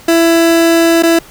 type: tone with dropouts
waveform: 30% pulse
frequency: 332.7 Hz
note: E4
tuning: 16 cents sharp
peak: -4 dBFS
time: 0.08-1.19 s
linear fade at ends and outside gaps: 5 ms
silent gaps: 1.025-1.033 s
effects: pink hiss -38 dBFS RMS until 1.3 s